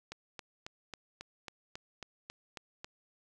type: click train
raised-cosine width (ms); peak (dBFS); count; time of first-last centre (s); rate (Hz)
0.2; -25; 11; 0.12-2.845; 3.67
effects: none